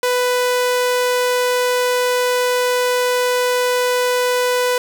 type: tone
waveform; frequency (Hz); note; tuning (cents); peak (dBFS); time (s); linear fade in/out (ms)
sawtooth; 496.2; B4; +8; -11; 0.03-4.78; 2
effects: 8-bit